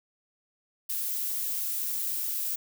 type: noise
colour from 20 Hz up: violet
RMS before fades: -31 dBFS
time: 0.89-2.56 s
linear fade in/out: 10 ms
effects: none